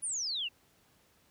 sine exponential sweep, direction down, 10100 to 2637 Hz, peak -32 dBFS, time 0.02-0.49 s, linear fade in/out 20 ms, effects pink hiss -67 dBFS RMS until 1.3 s + high-pass 60 Hz 12 dB/octave

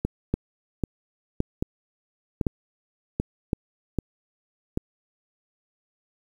two click trains, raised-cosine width 3 ms, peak -9 / -11 dBFS, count 4 / 7, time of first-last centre 0.34-3.531 / 0.05-4.774 s, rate 0.94 / 1.27 Hz, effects 8-bit

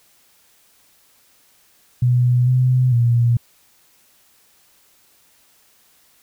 sine tone with pitch steps, 123.5 / 127.2 / 118.8 Hz, B2 / C3 / A#2, 0 / -48 / +33 cents, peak -12 dBFS, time 2.02-3.37 s, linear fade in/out 5 ms, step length 450 ms, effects white hiss -56 dBFS RMS until 6.22 s

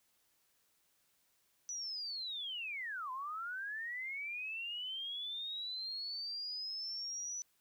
sine linear two-way sweep, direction down then up, 5970 to 1000 to 5970 Hz, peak -39 dBFS, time 1.69-7.42 s, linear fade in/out 0 ms, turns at 3.11 s, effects white hiss -75 dBFS RMS until 7.6 s

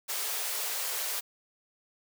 white high-pass noise, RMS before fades -33 dBFS, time 0.08-1.21 s, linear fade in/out 20 ms, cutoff 390 Hz, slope 96 dB/octave, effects none

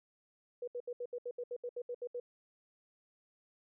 sine tone bursts, 486.5 Hz, B4, 26 cents flat, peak -37 dBFS, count 13, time 0.62-2.2 s, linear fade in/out 5 ms, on 56 ms, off 71 ms, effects none

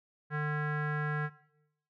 square tone with low-pass filter, 150 Hz, D3, 37 cents sharp, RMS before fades -33 dBFS, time 0.3-1.3 s, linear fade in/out 50 ms, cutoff 1600 Hz, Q 5.9, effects noise-tail reverb RT60 0.8 s tail -18 dB re dry

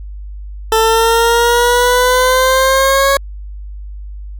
20% pulse exponential sweep, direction up, 442.1 to 554.4 Hz, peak -4 dBFS, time 0.72-3.17 s, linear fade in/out 2 ms, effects added 50 Hz sine -25 dBFS peak until 4.39 s

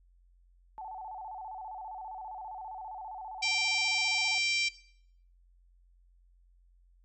sine tone with vibrato, 808 Hz, G#5, 48 cents flat, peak -39 dBFS, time 0.78-4.38 s, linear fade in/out 0 ms, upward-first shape square, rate 15 Hz, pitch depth 130 cents each way
harmonic tone, 784 Hz, G5, in tune, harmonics 3 / 4 / 5 / 6 / 7 / 8 / 9 / 10, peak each -30 / -38 / -39 / -37 / -36 / -44 / -44 / -45 dBFS, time 3.42-4.69 s, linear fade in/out 10 ms
effects noise-tail reverb RT60 0.7 s tail -18 dB re dry + added 44 Hz sine -60 dBFS peak until 7.04 s

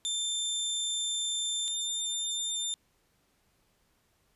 25% pulse tone pair in turn, 3571 / 3598 Hz, A7 / A7, +25 / +38 cents, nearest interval unison, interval 13 cents, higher second, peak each -26 / -27 dBFS, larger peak first, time 0.05-1.68 / 1.68-2.74 s, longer first, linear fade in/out 0 ms, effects pink hiss -71 dBFS RMS until 4.35 s + resampled to 32000 Hz

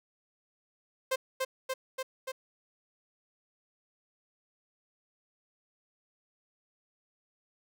sawtooth tone with echo, 523.3 Hz, C5, in tune, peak -23 dBFS, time 1.11-1.16 s, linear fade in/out 10 ms, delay 290 ms, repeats 4, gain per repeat -2 dB, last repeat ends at 2.32 s, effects none

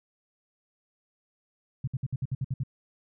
sine tone bursts, 130.81 Hz, C3, in tune, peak -26 dBFS, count 9, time 1.84-2.635 s, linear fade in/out 5 ms, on 35 ms, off 60 ms, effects none

